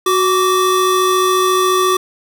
square tone pair together, 370 / 1164.2 Hz, F#4 / D6, 0 / -15 cents, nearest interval octave + minor sixth, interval 1985 cents, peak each -15 dBFS, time 0.06-1.97 s, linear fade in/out 5 ms, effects none

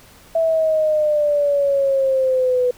sine exponential sweep, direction down, 659.3 to 493.9 Hz, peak -14 dBFS, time 0.35-2.71 s, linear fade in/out 5 ms, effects pink hiss -47 dBFS RMS until 2.77 s

